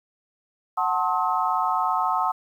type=chord; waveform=sine; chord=F# diminished seventh; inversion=none; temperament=just; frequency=740 / 888 / 1065.6 / 1278.7 Hz; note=F#5 / A5 / C6 / Eb6; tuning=0 / +16 / +31 / +47 cents; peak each=-26 dBFS; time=0.77-2.32 s; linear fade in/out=10 ms; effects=9-bit